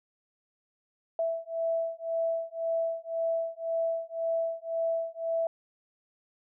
sine beating tone pair, 659.3 / 661.2 Hz, E5 / E5, 0 / +5 cents, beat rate 1.9 Hz, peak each -31 dBFS, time 1.19-5.47 s, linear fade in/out 2 ms, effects none

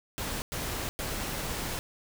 pink noise bursts at uneven times, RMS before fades -34 dBFS, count 3, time 0.18-0.42 / 0.52-0.89 / 0.99-1.79 s, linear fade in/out 0 ms, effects none

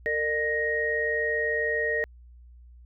sine tone cluster, 455.5 / 603 / 1873 Hz, A#4 / D5 / A#6, -40 / +46 / +8 cents, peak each -29 / -32 / -26 dBFS, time 0.06-2.04 s, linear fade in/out 0 ms, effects added 60 Hz sine -47 dBFS peak until 2.85 s

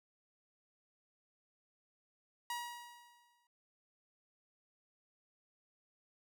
sawtooth tone with exponential decay, 957 Hz, A#5, 45 cents sharp, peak -33 dBFS, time 2.5-3.47 s, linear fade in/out 2 ms, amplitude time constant 210 ms, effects none

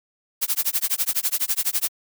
blue noise with tremolo, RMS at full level -20 dBFS, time 0.41-1.89 s, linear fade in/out 20 ms, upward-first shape sine, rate 12 Hz, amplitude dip 100%, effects none

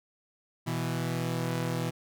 sawtooth tone pair together, 123.47 / 164.81 Hz, B2 / E3, 0 / 0 cents, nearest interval perfect fourth, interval 500 cents, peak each -28 dBFS, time 0.66-1.91 s, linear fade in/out 20 ms, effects none

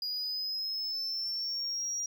triangle linear sweep, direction up, 4872 to 5720 Hz, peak -31 dBFS, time 0.02-2.06 s, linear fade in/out 2 ms, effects none

